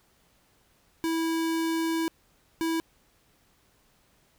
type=tone bursts at uneven times; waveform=square; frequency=327.1 Hz; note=E4; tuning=13 cents flat; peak=-26 dBFS; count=2; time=1.04-2.08 / 2.61-2.8 s; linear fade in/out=0 ms; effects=pink hiss -65 dBFS RMS until 4.38 s